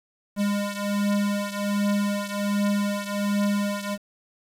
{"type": "beating tone pair", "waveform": "square", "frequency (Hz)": [202.9, 204.2], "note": ["G#3", "G#3"], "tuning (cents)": [-40, -29], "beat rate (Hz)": 1.3, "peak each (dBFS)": [-25, -28], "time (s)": [0.36, 3.98], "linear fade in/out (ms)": 50, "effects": ["resampled to 32000 Hz", "8-bit"]}